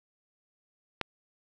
click, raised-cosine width 0.3 ms, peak -13 dBFS, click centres 1.013 s, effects none

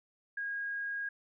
sine tone, 1635 Hz, G#6, 28 cents flat, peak -34 dBFS, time 0.37-1.09 s, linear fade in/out 5 ms, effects none

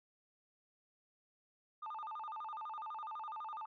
sine tone with vibrato, 1033 Hz, C6, 22 cents flat, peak -40 dBFS, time 1.82-3.66 s, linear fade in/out 10 ms, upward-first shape square, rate 12 Hz, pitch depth 280 cents each way, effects tanh soft clip ceiling -40 dBFS

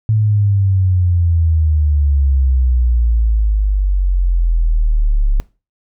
sine exponential sweep, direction down, 110.1 to 34.46 Hz, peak -10 dBFS, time 0.09-5.4 s, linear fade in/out 0 ms, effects noise-tail reverb RT60 0.3 s tail -21 dB re dry

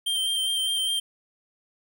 square tone with vibrato, 3154 Hz, G7, 10 cents sharp, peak -24 dBFS, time 0.06-1 s, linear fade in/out 10 ms, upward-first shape sine, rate 4.9 Hz, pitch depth 19 cents each way, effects none

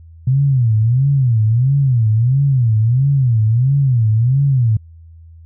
sine tone with vibrato, 123.6 Hz, B2, 2 cents sharp, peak -10 dBFS, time 0.27-4.77 s, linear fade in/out 5 ms, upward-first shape sine, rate 1.5 Hz, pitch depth 230 cents each way, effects added 82 Hz sine -37 dBFS peak until 5.45 s

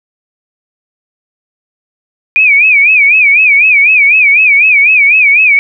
sine tone with vibrato, 2391 Hz, D7, 30 cents sharp, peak -3 dBFS, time 2.36-5.59 s, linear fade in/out 0 ms, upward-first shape sine, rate 4 Hz, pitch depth 140 cents each way, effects none

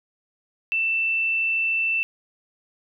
sine tone, 2667 Hz, E7, 20 cents sharp, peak -20 dBFS, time 0.72-2.03 s, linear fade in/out 0 ms, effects none

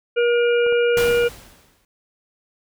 harmonic tone, 476.6 Hz, A#4, 38 cents sharp, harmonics 1 / 3 / 5 / 6, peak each -15 / -25 / -29 / -31 dBFS, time 0.16-1.29 s, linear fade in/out 20 ms
clicks, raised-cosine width 1 ms, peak -23 dBFS, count 4, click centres 0.665 / 0.725 / 1.172 / 1.236 s
pink noise with exponential decay, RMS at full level -24 dBFS, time 0.97-1.85 s, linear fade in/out 2 ms, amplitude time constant 190 ms
effects none

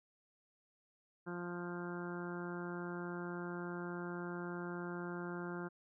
harmonic tone, 175.3 Hz, F3, 7 cents sharp, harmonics 1 / 2 / 3 / 4 / 5 / 6 / 7 / 8 / 9, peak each -44 / -44 / -54 / -54 / -54 / -54 / -56 / -50 / -54 dBFS, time 1.26-5.69 s, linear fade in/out 20 ms, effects none

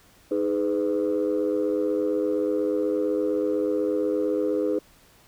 sine chord, G# minor, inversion second, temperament equal with one note detuned, 311.1 / 415.3 / 503.7 Hz, D#4 / G#4 / B4, 0 / 0 / +34 cents, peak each -25 dBFS, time 0.31-4.79 s, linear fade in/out 5 ms, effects tanh soft clip ceiling -16 dBFS + pink hiss -56 dBFS RMS until 5.27 s

